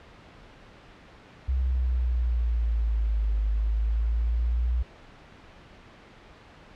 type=exponential two-way sweep; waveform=sine; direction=down then up; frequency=65.41 to 51.91 to 61 Hz; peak=-22 dBFS; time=1.48-4.83 s; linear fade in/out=10 ms; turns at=3.41 s; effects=pink hiss -50 dBFS RMS until 6.75 s + low-pass 3000 Hz 12 dB/octave